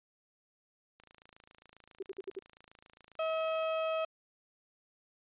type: click train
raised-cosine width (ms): 0.2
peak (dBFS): -38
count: 73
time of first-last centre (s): 1-3.628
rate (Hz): 27.4
type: tone bursts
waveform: sine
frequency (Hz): 385.5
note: G4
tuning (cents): -29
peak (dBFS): -36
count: 5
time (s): 2-2.392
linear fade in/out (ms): 5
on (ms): 28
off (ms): 63
type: tone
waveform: 35% pulse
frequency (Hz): 641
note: E5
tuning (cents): -49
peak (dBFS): -29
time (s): 3.19-4.05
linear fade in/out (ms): 5
effects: resampled to 8000 Hz